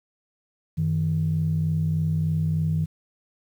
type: tone pair together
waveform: sine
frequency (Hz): 95 / 158.31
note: F#2 / D#3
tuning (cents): +46 / +30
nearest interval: major sixth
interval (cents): 884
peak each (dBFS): -26 / -21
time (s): 0.77-2.86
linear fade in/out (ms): 20
effects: tanh soft clip ceiling -14 dBFS + 9-bit